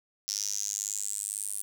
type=tone with high-pass filter sweep; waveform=square; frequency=51 Hz; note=G#1; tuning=31 cents flat; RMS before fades=-34 dBFS; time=0.28-1.62 s; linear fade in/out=0 ms; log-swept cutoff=5500 to 9500 Hz; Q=7.7; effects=none